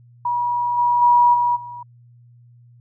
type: tone with level steps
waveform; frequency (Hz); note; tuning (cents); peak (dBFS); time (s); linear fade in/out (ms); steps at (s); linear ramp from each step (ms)
sine; 964; B5; -42; -18 / -14 / -10 / -15 / -31; 0.25-1.83; 5; 0.77 / 1.01 / 1.33 / 1.55; 20
effects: added 120 Hz sine -46 dBFS peak until 2.8 s